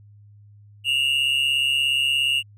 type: tone pair together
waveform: triangle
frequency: 2730 / 2867 Hz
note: F7 / F7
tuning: -40 / +45 cents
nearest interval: minor second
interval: 85 cents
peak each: -21 / -19 dBFS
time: 0.84-2.43 s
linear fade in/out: 50 ms
effects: added 103 Hz sine -46 dBFS peak until 2.57 s